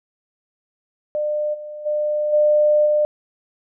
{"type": "tone with level steps", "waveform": "sine", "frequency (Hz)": 600, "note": "D5", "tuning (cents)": 37, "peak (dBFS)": [-19, -30, -18, -12, -14], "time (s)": [1.15, 3.05], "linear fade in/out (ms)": 0, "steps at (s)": [1.53, 1.85, 2.32, 2.85], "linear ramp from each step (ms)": 20, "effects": []}